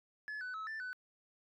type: tone with pitch steps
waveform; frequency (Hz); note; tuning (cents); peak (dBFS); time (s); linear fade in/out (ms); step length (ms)
sine; 1713 / 1498 / 1295 / 1769 / 1500; A6 / F#6 / E6 / A6 / F#6; -47 / +21 / -31 / +9 / +23; -37; 0.28-0.93; 0; 130
effects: tanh soft clip ceiling -39 dBFS